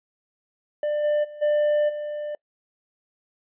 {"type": "tone with level steps", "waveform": "triangle", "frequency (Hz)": 595, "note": "D5", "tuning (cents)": 22, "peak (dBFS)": [-20, -17, -35, -16, -26], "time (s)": [0.83, 2.35], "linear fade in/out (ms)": 2, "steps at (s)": [1.03, 1.23, 1.41, 1.88], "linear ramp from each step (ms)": 20, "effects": ["noise-tail reverb RT60 0.1 s tail -26 dB re dry", "resampled to 8000 Hz"]}